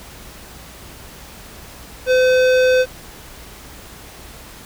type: tone with hard clipping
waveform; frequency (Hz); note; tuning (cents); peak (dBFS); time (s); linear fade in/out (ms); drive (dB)
sine; 510; C5; -44; -13; 2.06-2.86; 50; 16
effects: added 60 Hz sine -45 dBFS peak until 4.65 s + pink hiss -39 dBFS RMS until 4.65 s